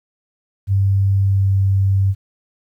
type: tone with pitch glide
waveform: sine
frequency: 98 to 97.27 Hz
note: G2 to G2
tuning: 0 to -13 cents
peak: -12 dBFS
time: 0.67-2.15 s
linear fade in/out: 50 ms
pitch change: -13 cents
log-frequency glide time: 1.24-1.49 s
effects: 9-bit